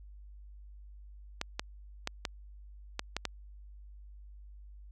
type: clicks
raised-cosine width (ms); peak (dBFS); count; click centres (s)
0.2; -15; 7; 1.414 / 1.595 / 2.074 / 2.252 / 2.994 / 3.166 / 3.253
effects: added 50 Hz sine -48 dBFS peak until 4.91 s